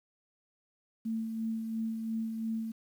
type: tone with tremolo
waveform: sine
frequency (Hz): 223.7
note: A3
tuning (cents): +29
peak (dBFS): -30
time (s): 1.05-2.72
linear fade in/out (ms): 10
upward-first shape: sine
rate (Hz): 2.9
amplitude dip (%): 40
effects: 10-bit